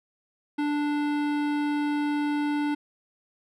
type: tone with hard clipping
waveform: sine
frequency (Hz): 293.7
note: D4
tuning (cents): 0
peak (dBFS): -26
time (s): 0.58-2.75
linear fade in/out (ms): 10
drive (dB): 17
effects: none